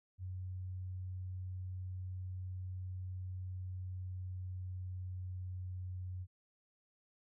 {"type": "tone with pitch glide", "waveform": "sine", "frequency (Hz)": [92.3, 91.61], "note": ["F#2", "F#2"], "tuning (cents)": [-4, -17], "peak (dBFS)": -40, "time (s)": [0.18, 6.27], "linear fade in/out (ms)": 50, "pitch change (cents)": -13, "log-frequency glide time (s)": [3.37, 5.93], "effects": []}